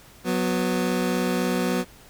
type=tone pair together; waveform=25% pulse; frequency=183.32 / 246.9 Hz; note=F#3 / B3; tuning=-16 / 0 cents; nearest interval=perfect fourth; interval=516 cents; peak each=-21 dBFS; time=0.24-1.85 s; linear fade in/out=50 ms; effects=pink hiss -50 dBFS RMS until 2.09 s